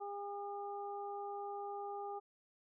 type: harmonic tone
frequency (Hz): 404.8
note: G#4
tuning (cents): -44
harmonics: 1 / 2 / 3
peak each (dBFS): -45 / -43 / -51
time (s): 0-2.2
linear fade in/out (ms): 20
effects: none